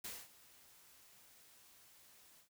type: noise with ADSR envelope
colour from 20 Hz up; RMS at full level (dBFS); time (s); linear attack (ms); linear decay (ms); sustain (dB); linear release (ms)
white; -45; 0.04-2.49; 6; 230; -19; 100
effects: noise-tail reverb RT60 0.1 s tail -21 dB re dry

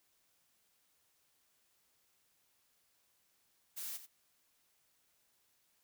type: noise with echo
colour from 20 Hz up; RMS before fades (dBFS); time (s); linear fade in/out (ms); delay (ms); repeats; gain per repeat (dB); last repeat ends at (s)
blue; -43; 3.76-3.98; 20; 88; 1; -11; 4.068
effects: white hiss -75 dBFS RMS until 5.83 s

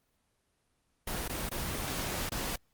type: noise with dropouts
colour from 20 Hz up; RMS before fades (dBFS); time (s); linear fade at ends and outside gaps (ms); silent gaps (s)
pink; -35; 1.07-2.56; 5; 1.28-1.294 / 1.492-1.513 / 2.293-2.318
effects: pink hiss -75 dBFS RMS until 2.73 s + Opus 24 kbps

